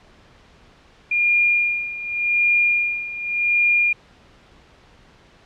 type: tone with tremolo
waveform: sine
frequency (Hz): 2414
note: D7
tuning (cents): +47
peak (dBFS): -13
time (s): 1.11-3.93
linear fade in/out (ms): 5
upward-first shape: sine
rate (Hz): 0.87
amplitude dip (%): 80
effects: pink hiss -51 dBFS RMS until 5.45 s + low-pass 4000 Hz 12 dB/octave